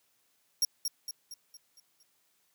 sawtooth tone with echo, 5588 Hz, F8, in tune, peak -21 dBFS, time 0.62-0.65 s, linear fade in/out 2 ms, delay 230 ms, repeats 6, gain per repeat -6 dB, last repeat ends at 2.03 s, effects white hiss -72 dBFS RMS until 2.54 s + high-pass 100 Hz 12 dB/octave

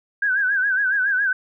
sine tone with vibrato, 1576 Hz, G6, 9 cents sharp, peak -17 dBFS, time 0.22-1.33 s, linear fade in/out 5 ms, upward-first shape sine, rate 7.2 Hz, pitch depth 100 cents each way, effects none

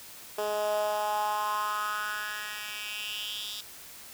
10% pulse tone with high-pass filter sweep, 210 Hz, G#3, 19 cents sharp, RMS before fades -32 dBFS, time 0.38-3.61 s, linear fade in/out 5 ms, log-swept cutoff 490 to 3900 Hz, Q 4.5, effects white hiss -47 dBFS RMS until 4.13 s

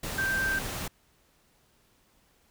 sine tone in noise, 1568 Hz, G6, in tune, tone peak -26 dBFS, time 0.18-0.59 s, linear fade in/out 5 ms, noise pink, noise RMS -35 dBFS, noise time 0.03-0.88 s, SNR +6 dB, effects pink hiss -66 dBFS RMS until 2.5 s

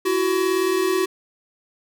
square tone pair together, 336.8 / 375.3 Hz, E4 / F#4, +37 / +25 cents, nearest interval major second, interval 188 cents, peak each -25 / -20 dBFS, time 0.05-1.06 s, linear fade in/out 10 ms, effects none

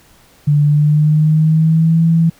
sine tone with pitch glide, 146.83 to 164.81 Hz, D3 to E3, 0 to 0 cents, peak -8 dBFS, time 0.47-2.3 s, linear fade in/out 10 ms, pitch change +200 cents, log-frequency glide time 0.64-2.03 s, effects pink hiss -48 dBFS RMS until 2.39 s

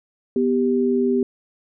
sine tone pair together, 246.9 / 393.4 Hz, B3 / G4, 0 / +6 cents, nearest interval minor sixth, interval 806 cents, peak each -19 dBFS, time 0.36-1.23 s, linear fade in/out 2 ms, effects none

